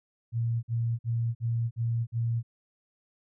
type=tone bursts; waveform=sine; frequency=116.3 Hz; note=A#2; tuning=4 cents flat; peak=-25 dBFS; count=6; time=0.32-2.43 s; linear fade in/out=50 ms; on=310 ms; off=50 ms; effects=none